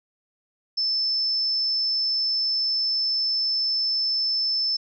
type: tone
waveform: sine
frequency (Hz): 5274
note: E8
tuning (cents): 0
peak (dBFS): -21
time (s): 0.77-4.77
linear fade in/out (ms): 10
effects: none